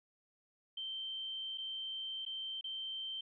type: tone with dropouts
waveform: sine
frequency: 3122 Hz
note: G7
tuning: 8 cents flat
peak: -39 dBFS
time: 0.77-3.21 s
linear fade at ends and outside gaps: 5 ms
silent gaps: 1.576-1.581 / 2.252-2.262 / 2.611-2.641 s
effects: none